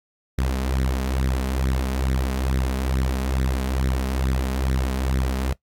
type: tone with flanger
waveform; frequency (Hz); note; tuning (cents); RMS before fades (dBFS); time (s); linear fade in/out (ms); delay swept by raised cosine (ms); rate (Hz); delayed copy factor
sawtooth; 65.41; C2; 0; -23; 0.38-5.53; 5; 0.51 to 4.81; 2.3; +0.65
effects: noise-tail reverb RT60 0.1 s tail -21 dB re dry + AAC 64 kbps